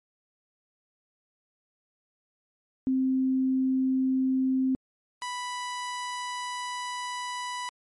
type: tone pair in turn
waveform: sine / sawtooth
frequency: 261.7 / 988 Hz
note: C4 / B5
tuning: 0 / 0 cents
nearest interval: octave + major seventh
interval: 2300 cents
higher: second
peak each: -22 / -28 dBFS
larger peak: first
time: 2.87-4.75 / 5.22-7.69 s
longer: second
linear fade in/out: 0 ms
effects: MP3 48 kbps